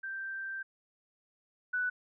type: tone pair in turn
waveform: sine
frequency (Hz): 1568 / 1487.2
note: G6 / F#6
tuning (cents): 0 / +8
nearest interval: minor second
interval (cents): 92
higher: first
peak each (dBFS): -36 / -29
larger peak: second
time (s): 0.03-0.63 / 1.73-1.9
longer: first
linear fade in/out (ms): 10
effects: none